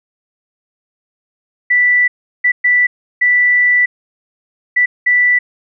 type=tone bursts at uneven times; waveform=sine; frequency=1971 Hz; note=B6; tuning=4 cents flat; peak=-8 dBFS; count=6; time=1.7-2.08 / 2.44-2.52 / 2.64-2.87 / 3.21-3.86 / 4.76-4.86 / 5.06-5.39 s; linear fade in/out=10 ms; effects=none